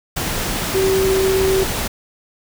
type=tone in noise; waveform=sine; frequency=382.5 Hz; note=G4; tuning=42 cents flat; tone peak=-14 dBFS; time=0.74-1.64 s; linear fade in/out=10 ms; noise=pink; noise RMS=-22 dBFS; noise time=0.16-1.88 s; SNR=+5 dB; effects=none